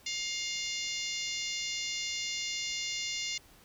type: harmonic tone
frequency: 706 Hz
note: F5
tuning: 19 cents sharp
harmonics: 3 / 4 / 5 / 6 / 7 / 8 / 9 / 10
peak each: -39 / -40 / -41 / -42 / -42 / -43 / -44 / -44 dBFS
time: 0.06-3.38 s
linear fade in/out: 5 ms
effects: pink hiss -59 dBFS RMS until 3.64 s